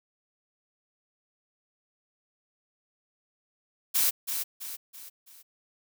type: noise with echo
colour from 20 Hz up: blue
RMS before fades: -24 dBFS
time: 3.94-4.11 s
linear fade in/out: 20 ms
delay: 330 ms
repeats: 4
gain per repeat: -7 dB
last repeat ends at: 5.43 s
effects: none